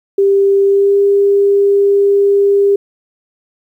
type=tone with pitch glide; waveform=sine; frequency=395.2 to 400.3 Hz; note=G4 to G4; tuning=+14 to +36 cents; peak=-7 dBFS; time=0.18-2.76 s; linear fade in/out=5 ms; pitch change=+22 cents; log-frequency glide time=0.64-0.97 s; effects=8-bit